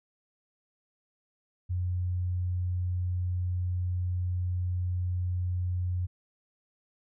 sine tone, 90 Hz, F#2, 47 cents flat, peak -27 dBFS, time 1.69-6.07 s, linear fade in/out 20 ms, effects none

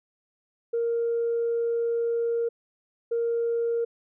sine tone bursts at uneven times, 466.2 Hz, A#4, in tune, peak -22 dBFS, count 2, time 0.73-2.49 / 3.11-3.85 s, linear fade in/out 10 ms, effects tanh soft clip ceiling -19 dBFS

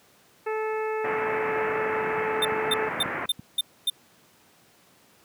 harmonic tone, 435.5 Hz, A4, 18 cents flat, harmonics 1 / 2 / 3 / 4 / 5 / 6, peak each -27 / -33 / -37 / -39 / -41 / -43 dBFS, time 0.46-2.89 s, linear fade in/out 10 ms
white low-pass noise, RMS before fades -31 dBFS, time 1.04-3.26 s, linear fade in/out 5 ms, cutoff 2200 Hz, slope 48 dB/octave
square tone bursts, 3598 Hz, A7, 38 cents sharp, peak -21 dBFS, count 6, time 2.42-3.9 s, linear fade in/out 5 ms, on 30 ms, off 260 ms
clicks, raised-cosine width 5 ms, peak -23 dBFS, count 4, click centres 2.522 / 2.997 / 3.058 / 3.394 s
effects pink hiss -58 dBFS RMS until 5.24 s + high-pass 150 Hz 12 dB/octave

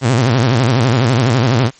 sawtooth tone with vibrato, 122.7 Hz, B2, 11 cents flat, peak -6 dBFS, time 0.01-1.71 s, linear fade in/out 50 ms, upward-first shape sine, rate 12 Hz, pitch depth 180 cents each way, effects white hiss -45 dBFS RMS until 1.79 s + MP3 32 kbps

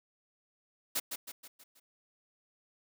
white noise with echo, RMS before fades -32 dBFS, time 0.95-1 s, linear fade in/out 10 ms, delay 160 ms, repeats 5, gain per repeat -6 dB, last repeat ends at 1.8 s, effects high-pass 200 Hz 12 dB/octave

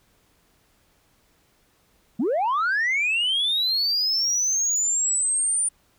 sine linear sweep, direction up, 192.9 to 9300 Hz, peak -18 dBFS, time 2.19-5.69 s, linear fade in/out 10 ms, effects tanh soft clip ceiling -18 dBFS + pink hiss -63 dBFS RMS until 5.98 s

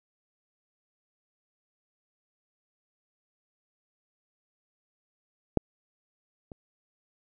clicks, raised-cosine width 2 ms, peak -8 / -29 dBFS, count 2, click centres 5.573 / 6.518 s, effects none

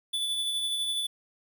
square tone with tremolo, 3472 Hz, A7, 24 cents flat, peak -27 dBFS, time 0.13-1.07 s, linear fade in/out 10 ms, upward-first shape sine, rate 12 Hz, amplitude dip 30%, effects 10-bit

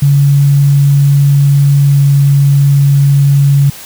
sine tone with pitch glide, 141.2 to 140.39 Hz, C#3 to C#3, +32 to +22 cents, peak -4 dBFS, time 0.02-3.7 s, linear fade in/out 5 ms, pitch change -10 cents, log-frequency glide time 1.79-2.04 s, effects white hiss -30 dBFS RMS until 3.85 s

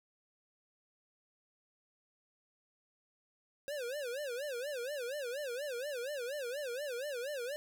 square tone with vibrato, 531 Hz, C5, 25 cents sharp, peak -38 dBFS, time 3.68-7.56 s, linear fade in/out 0 ms, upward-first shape sine, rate 4.2 Hz, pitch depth 210 cents each way, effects none

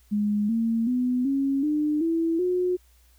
sine tone with pitch steps, 207.7 / 227.8 / 249.9 / 274.1 / 300.6 / 329.7 / 361.6 Hz, G#3 / A#3 / B3 / C#4 / D4 / E4 / F#4, 0 / -40 / +21 / -19 / +40 / 0 / -40 cents, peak -21 dBFS, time 0.11-2.77 s, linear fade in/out 20 ms, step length 380 ms, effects added 60 Hz sine -56 dBFS peak until 3.18 s + white hiss -63 dBFS RMS until 3.18 s

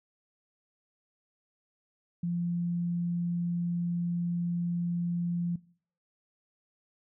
sine tone, 173 Hz, F3, 16 cents flat, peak -28 dBFS, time 2.23-5.56 s, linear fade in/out 5 ms, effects noise-tail reverb RT60 0.5 s tail -21 dB re dry

